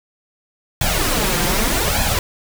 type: noise with flanger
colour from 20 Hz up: pink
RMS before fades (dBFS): -18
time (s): 0.81-2.19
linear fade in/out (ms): 2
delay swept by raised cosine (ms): 1.2 to 5.8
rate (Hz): 0.83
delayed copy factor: +0.75
effects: none